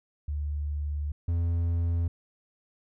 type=tone pair in turn; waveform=sine / triangle; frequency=73.5 / 84.96 Hz; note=D2 / F2; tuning=+2 / -47 cents; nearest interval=minor third; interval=251 cents; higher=second; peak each=-28 / -22 dBFS; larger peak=second; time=0.28-1.12 / 1.28-2.08 s; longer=first; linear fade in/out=5 ms; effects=none